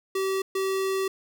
square tone bursts at uneven times, 384.4 Hz, G4, 34 cents flat, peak -25 dBFS, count 2, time 0.15-0.42 / 0.55-1.08 s, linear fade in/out 5 ms, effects none

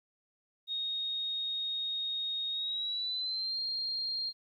sine tone with pitch glide, 3729 to 4210 Hz, A#7 to C8, 0 to +10 cents, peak -32 dBFS, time 0.67-4.33 s, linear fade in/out 50 ms, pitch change +210 cents, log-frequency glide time 2.51-3.58 s, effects 12-bit

